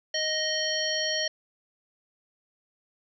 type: harmonic tone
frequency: 622.3 Hz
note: D#5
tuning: in tune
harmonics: 1 / 3 / 5 / 7 / 9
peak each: -32 / -32 / -32 / -32 / -32 dBFS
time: 0.14-1.28 s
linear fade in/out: 5 ms
effects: none